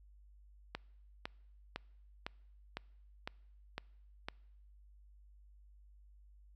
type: click train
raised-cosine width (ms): 0.3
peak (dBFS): -23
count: 8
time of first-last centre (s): 0.75-4.285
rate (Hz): 1.98
effects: noise-tail reverb RT60 0.9 s tail -26 dB re dry + added 50 Hz sine -58 dBFS peak until 6.55 s